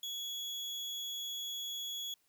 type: tone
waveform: 35% pulse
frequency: 3362 Hz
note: G#7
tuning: 20 cents sharp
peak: -36 dBFS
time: 0.03-2.14 s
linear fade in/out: 2 ms
effects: white hiss -74 dBFS RMS until 2.28 s